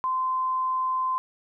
sine tone, 1034 Hz, C6, 21 cents flat, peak -23 dBFS, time 0.04-1.18 s, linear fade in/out 0 ms, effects none

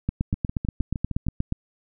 two click trains, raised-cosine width 5 ms, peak -16 / -11 dBFS, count 7 / 13, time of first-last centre 0.34-1.267 / 0.09-1.524 s, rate 6.47 / 8.37 Hz, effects none

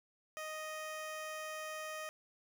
15% pulse tone, 622.3 Hz, D#5, in tune, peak -35 dBFS, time 0.37-2.09 s, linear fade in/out 0 ms, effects none

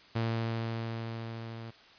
sawtooth tone with level ramp, 114.2 Hz, A#2, 35 cents flat, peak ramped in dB -24 to -37 dBFS, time 0.15-1.71 s, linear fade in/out 10 ms, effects white hiss -56 dBFS RMS until 1.98 s + resampled to 11025 Hz

